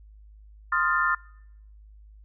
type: chord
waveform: sine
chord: F dominant seventh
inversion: second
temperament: equal with one note detuned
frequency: 1046.5 / 1244.5 / 1396.9 / 1781.5 Hz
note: C6 / Eb6 / F6 / A6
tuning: 0 / 0 / 0 / +21 cents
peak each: -28 / -27 / -25 / -27 dBFS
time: 0.72-1.15 s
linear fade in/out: 5 ms
effects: noise-tail reverb RT60 0.8 s tail -26 dB re dry + added 52 Hz sine -47 dBFS peak until 2.24 s